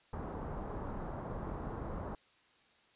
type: low-pass noise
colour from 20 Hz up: pink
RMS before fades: -41 dBFS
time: 0.13-2.15 s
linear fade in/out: 2 ms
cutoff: 1200 Hz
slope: 24 dB/octave
effects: white hiss -67 dBFS RMS until 2.95 s + resampled to 8000 Hz